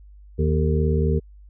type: harmonic tone with a mistuned harmonic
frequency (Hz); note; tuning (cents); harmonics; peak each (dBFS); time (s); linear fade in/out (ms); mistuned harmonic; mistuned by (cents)
78; D#2; +5; 1 / 2 / 3 / 5 / 6; -20 / -23 / -28 / -27 / -27; 0.38-1.2; 20; 6; -53
effects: added 50 Hz sine -43 dBFS peak until 1.49 s